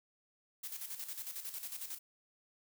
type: noise with tremolo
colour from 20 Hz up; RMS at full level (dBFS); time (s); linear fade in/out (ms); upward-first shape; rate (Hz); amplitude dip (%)
blue; -42; 0.63-1.99; 10; square; 11; 60
effects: none

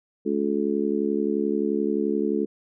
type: harmonic tone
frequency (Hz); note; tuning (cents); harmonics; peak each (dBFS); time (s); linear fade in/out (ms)
71.5; D2; -46; 3 / 4 / 5 / 6; -27 / -27 / -27 / -27; 0.25-2.46; 20
effects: none

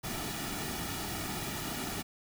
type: noise with comb filter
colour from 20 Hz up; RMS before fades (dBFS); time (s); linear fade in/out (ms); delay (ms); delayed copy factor
pink; -37; 0.03-2.03; 20; 1.9; -0.6
effects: none

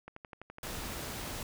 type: click train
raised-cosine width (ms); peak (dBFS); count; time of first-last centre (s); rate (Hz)
0.5; -30; 11; 0.08-0.92; 11.9
type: noise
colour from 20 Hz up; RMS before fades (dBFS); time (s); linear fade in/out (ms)
pink; -40; 0.63-1.43; 2
effects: none

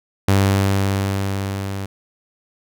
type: tone with level ramp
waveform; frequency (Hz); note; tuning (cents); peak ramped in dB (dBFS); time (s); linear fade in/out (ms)
sawtooth; 98; G2; 0; -8 to -21; 0.28-1.86; 5
effects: none

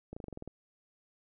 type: slowing click train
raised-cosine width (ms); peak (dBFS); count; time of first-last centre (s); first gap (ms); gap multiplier
2; -29; 9; 0.13-0.476; 35; 1.06
effects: none

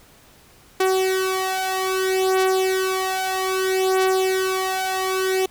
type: beating tone pair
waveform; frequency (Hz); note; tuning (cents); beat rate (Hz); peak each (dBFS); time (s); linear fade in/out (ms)
sawtooth; 377 / 377.62; F#4 / F#4; +32 / +35; 0.62; -19 / -17; 0.8-5.46; 5
effects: pink hiss -51 dBFS RMS until 5.5 s

